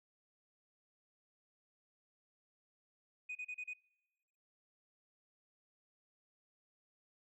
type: tone bursts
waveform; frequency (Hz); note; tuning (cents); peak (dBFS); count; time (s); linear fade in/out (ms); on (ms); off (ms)
sine; 2489; D#7; 0; -39; 5; 3.29-3.737; 10; 63; 33
effects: noise-tail reverb RT60 1.0 s tail -24 dB re dry + tanh soft clip ceiling -38 dBFS